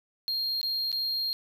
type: tone with dropouts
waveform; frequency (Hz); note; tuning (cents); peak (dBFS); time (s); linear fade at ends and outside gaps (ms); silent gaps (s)
triangle; 4222; C8; +15; -26; 0.28-1.33; 0; 0.614-0.63 / 0.917-0.927
effects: none